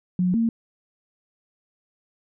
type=tone pair in turn; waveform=sine; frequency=181.1 / 228.8 Hz; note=F#3 / A#3; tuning=-37 / -32 cents; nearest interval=major third; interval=405 cents; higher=second; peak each=-18 dBFS; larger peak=neither; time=0.19-0.34 / 0.34-0.49 s; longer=neither; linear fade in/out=2 ms; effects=none